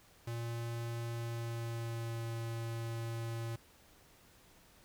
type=tone with pitch glide; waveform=square; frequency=116.9 to 115.16 Hz; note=A#2 to A#2; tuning=+5 to -21 cents; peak=-38 dBFS; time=0.27-3.56 s; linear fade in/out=5 ms; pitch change=-26 cents; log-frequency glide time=1.11-2.26 s; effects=pink hiss -63 dBFS RMS until 4.84 s